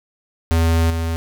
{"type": "tone with level steps", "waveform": "square", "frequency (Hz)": 82.41, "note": "E2", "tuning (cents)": 0, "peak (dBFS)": [-14, -20], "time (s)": [0.51, 1.16], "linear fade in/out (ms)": 0, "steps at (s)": 0.9, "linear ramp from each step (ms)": 5, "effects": []}